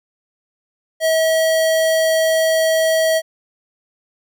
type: tone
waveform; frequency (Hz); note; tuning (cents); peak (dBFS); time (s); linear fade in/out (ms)
square; 643; E5; -43; -14; 1-3.22; 50
effects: none